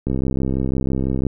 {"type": "click train", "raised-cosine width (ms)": 3, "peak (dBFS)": -9, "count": 80, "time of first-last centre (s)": [0.07, 1.267], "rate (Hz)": 66, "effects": []}